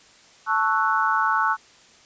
sine chord, F# minor seventh, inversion first, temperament equal, 880 / 1108.7 / 1318.5 / 1480 Hz, A5 / C#6 / E6 / F#6, 0 / 0 / 0 / 0 cents, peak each -24 dBFS, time 0.46-1.57 s, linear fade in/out 50 ms, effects white hiss -52 dBFS RMS until 2.05 s + resampled to 16000 Hz

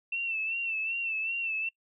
sine tone with vibrato, 2680 Hz, E7, 28 cents sharp, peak -29 dBFS, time 0.12-1.69 s, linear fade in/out 5 ms, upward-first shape sine, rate 2.6 Hz, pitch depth 55 cents each way, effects noise-tail reverb RT60 0.1 s tail -23 dB re dry

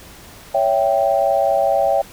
sine chord, C# diminished, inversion none, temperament equal with one note detuned, 559.5 / 659.3 / 784 Hz, C#5 / E5 / G5, +16 / 0 / 0 cents, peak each -18 dBFS, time 0.54-2.02 s, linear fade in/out 10 ms, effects pink hiss -41 dBFS RMS until 2.12 s

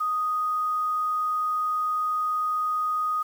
sine tone with quantisation, 1244.5 Hz, D#6, in tune, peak -23 dBFS, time 0-3.23 s, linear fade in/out 10 ms, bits 8, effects none

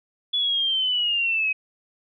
sine linear sweep, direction down, 3433 to 2526 Hz, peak -20 dBFS, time 0.33-1.53 s, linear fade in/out 10 ms, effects none

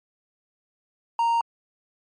triangle tone, 929 Hz, A#5, 6 cents flat, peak -17 dBFS, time 1.19-1.41 s, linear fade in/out 2 ms, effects MP3 48 kbps

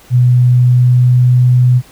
sine tone with pitch glide, 124 to 124.86 Hz, B2 to B2, +7 to +19 cents, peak -5 dBFS, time 0.1-1.82 s, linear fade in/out 50 ms, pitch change +12 cents, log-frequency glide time 0.5-1.37 s, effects pink hiss -42 dBFS RMS until 1.91 s

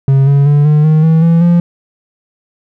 triangle tone with pitch steps, 135.9 / 140.61 / 145.49 / 150.53 / 155.75 / 161.15 / 166.73 / 172.51 Hz, C#3 / C#3 / D3 / D3 / D#3 / E3 / E3 / F3, -34 / +25 / -16 / +43 / +2 / -39 / +20 / -21 cents, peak -3 dBFS, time 0.08-1.6 s, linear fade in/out 2 ms, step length 190 ms, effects none

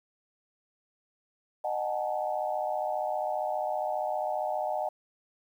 sine tone cluster, 613 / 740 / 835 / 895 Hz, D#5 / F#5 / G#5 / A5, -26 / 0 / +9 / +29 cents, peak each -32 / -32 / -36 / -39 dBFS, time 1.64-4.89 s, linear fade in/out 5 ms, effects 10-bit

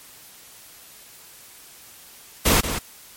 pink noise with echo, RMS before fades -17 dBFS, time 2.45-2.61 s, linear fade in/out 10 ms, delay 180 ms, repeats 1, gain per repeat -9 dB, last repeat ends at 2.79 s, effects white hiss -46 dBFS RMS until 3.16 s + MP3 64 kbps

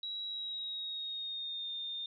sine tone with pitch glide, 3875 to 3636 Hz, B7 to A#7, -34 to -44 cents, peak -37 dBFS, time 0.03-2.06 s, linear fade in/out 2 ms, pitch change -110 cents, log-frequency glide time 0.26-1.71 s, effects none

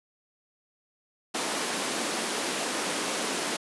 pink high-pass noise, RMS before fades -30 dBFS, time 1.34-3.57 s, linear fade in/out 10 ms, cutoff 230 Hz, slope 24 dB/octave, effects resampled to 24000 Hz

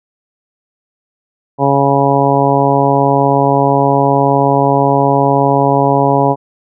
harmonic tone, 139.1 Hz, C#3, 6 cents sharp, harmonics 1 / 2 / 3 / 4 / 5 / 6 / 7, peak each -16 / -16 / -16 / -16 / -16 / -16 / -16 dBFS, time 1.58-6.36 s, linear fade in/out 50 ms, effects none

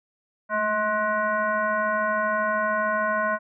sine tone with frequency modulation, 1059 Hz, C6, 21 cents sharp, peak -21 dBFS, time 0.49-3.39 s, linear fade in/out 50 ms, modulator 421 Hz, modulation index 1.4, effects none

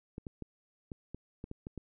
clicks, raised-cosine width 3 ms, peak -28 dBFS, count 9, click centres 0.181 / 0.268 / 0.423 / 0.918 / 1.146 / 1.441 / 1.514 / 1.669 / 1.777 s, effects none

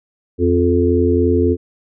harmonic tone with a mistuned harmonic, 87.31 Hz, F2, in tune, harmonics 1 / 3 / 4 / 5, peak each -17 / -17 / -17 / -17 dBFS, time 0.38-1.57 s, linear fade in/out 50 ms, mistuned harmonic 4, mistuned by +19 cents, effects none

